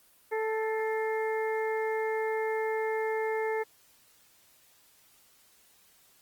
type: harmonic tone with a mistuned harmonic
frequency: 440 Hz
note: A4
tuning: in tune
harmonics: 1 / 2 / 3 / 4 / 5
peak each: -29 / -35 / -47 / -39 / -40 dBFS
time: 0.31-3.64 s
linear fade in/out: 20 ms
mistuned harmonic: 5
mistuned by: -61 cents
effects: white hiss -62 dBFS RMS until 6.21 s + Opus 24 kbps